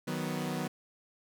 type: chord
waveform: sawtooth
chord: B major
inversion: first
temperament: equal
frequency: 155.56 / 185 / 246.9 Hz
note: D#3 / F#3 / B3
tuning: 0 / 0 / 0 cents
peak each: -33 dBFS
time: 0.07-0.68 s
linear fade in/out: 10 ms
effects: none